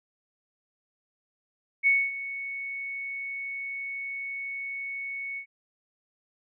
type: tone with ADSR envelope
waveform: sine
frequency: 2217 Hz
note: C#7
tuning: in tune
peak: -17 dBFS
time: 1.83-5.46 s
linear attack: 39 ms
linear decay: 240 ms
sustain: -15 dB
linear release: 85 ms
effects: none